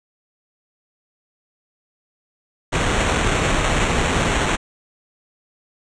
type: noise with sample-and-hold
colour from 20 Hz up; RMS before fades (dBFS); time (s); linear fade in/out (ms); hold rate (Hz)
pink; -19; 2.72-4.57; 20; 4900
effects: resampled to 22050 Hz